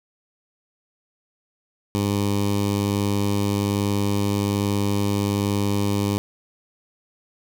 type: tone with notch filter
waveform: 15% pulse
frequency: 101.2 Hz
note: G#2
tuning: 44 cents flat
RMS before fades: -22 dBFS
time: 1.95-6.18 s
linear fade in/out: 0 ms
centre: 1600 Hz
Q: 1.4
effects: none